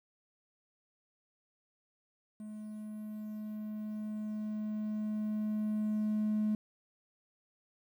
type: tone with level ramp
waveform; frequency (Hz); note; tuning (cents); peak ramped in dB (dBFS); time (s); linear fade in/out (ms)
triangle; 213.4; G#3; +47; -40 to -25; 2.4-6.55; 2
effects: tanh soft clip ceiling -24 dBFS + 11-bit